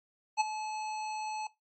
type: tone with ADSR envelope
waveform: square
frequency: 861 Hz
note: A5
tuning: 38 cents flat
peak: -23 dBFS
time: 0.37-1.47 s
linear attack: 34 ms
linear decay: 19 ms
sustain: -13 dB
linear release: 3 ms
effects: noise-tail reverb RT60 0.2 s tail -19 dB re dry + MP3 32 kbps